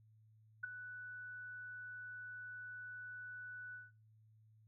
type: tone with ADSR envelope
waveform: sine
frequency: 1485 Hz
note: F#6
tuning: 6 cents sharp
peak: -35 dBFS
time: 0.63-3.92 s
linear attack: 11 ms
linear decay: 10 ms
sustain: -11 dB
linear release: 180 ms
effects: noise-tail reverb RT60 0.3 s tail -22 dB re dry + added 109 Hz sine -64 dBFS peak until 4.67 s